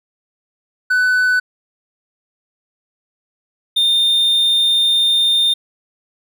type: tone pair in turn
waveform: triangle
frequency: 1499 / 3628 Hz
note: F#6 / A#7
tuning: +22 / -48 cents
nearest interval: octave + minor third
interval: 1530 cents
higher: second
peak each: -10 dBFS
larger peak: neither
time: 0.9-1.4 / 3.76-5.54 s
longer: second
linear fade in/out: 10 ms
effects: none